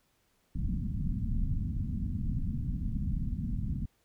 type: low-pass noise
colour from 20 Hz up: pink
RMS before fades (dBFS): -32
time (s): 0.55-3.86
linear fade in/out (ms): 5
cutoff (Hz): 240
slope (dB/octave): 48
effects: pink hiss -72 dBFS RMS until 4.04 s